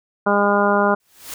harmonic tone, 203.2 Hz, G#3, 38 cents flat, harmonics 1 / 2 / 3 / 4 / 5 / 6 / 7, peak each -21 / -21 / -20 / -22 / -22 / -24 / -22 dBFS, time 0.26-0.95 s, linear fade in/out 10 ms
white noise with exponential growth, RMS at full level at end -29 dBFS, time 1-1.34 s, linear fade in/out 2 ms, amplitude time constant 73 ms
effects none

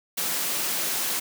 white high-pass noise, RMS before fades -27 dBFS, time 0.17-1.2 s, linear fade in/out 10 ms, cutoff 140 Hz, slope 96 dB/octave, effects none

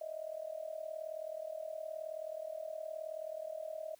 sine tone with amplitude modulation, 632 Hz, D#5, 27 cents sharp, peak -36 dBFS, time 0.01-3.95 s, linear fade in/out 5 ms, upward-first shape sine, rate 39 Hz, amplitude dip 85%, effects white hiss -68 dBFS RMS until 3.99 s

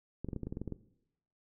clicks, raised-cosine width 3 ms, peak -25 dBFS, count 11, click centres 0.246 / 0.287 / 0.332 / 0.363 / 0.433 / 0.47 / 0.525 / 0.571 / 0.616 / 0.677 / 0.723 s, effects noise-tail reverb RT60 0.8 s tail -18 dB re dry

